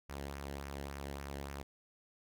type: tone with flanger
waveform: sawtooth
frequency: 69.9 Hz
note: C#2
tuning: 15 cents sharp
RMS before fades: -44 dBFS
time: 0.09-1.63 s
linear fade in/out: 10 ms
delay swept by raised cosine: 0.24 to 0.86 ms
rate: 3.5 Hz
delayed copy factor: -0.5
effects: none